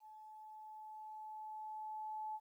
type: tone with level ramp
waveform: sine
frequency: 863 Hz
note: A5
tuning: 34 cents flat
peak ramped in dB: -54 to -40 dBFS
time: 0-2.4 s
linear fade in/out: 50 ms
effects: 13-bit